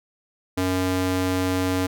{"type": "tone with high-pass filter", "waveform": "square", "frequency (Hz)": 92.5, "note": "F#2", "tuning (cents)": 0, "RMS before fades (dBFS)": -23, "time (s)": [0.57, 1.87], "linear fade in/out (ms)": 10, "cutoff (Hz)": 190, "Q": 1.4, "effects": []}